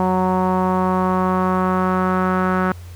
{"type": "tone with low-pass filter sweep", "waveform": "sawtooth", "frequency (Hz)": 185, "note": "F#3", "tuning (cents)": 0, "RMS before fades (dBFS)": -18, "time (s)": [0, 2.72], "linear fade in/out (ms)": 0, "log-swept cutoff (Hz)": [920, 1400], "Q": 3.7, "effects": ["added 88 Hz sine -33 dBFS peak until 2.95 s", "pink hiss -47 dBFS RMS until 2.95 s"]}